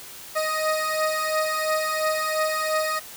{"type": "beating tone pair", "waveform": "20% pulse", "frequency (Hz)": [622.3, 625.2], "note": ["D#5", "D#5"], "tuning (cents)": [0, 8], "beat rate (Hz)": 2.9, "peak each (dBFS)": [-23, -19], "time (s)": [0.35, 3], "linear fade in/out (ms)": 20, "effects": ["white hiss -41 dBFS RMS until 3.16 s"]}